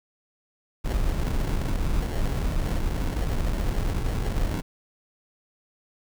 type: noise with sample-and-hold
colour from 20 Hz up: brown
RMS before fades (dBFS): -25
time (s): 0.84-4.62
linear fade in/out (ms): 20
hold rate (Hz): 1225
effects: none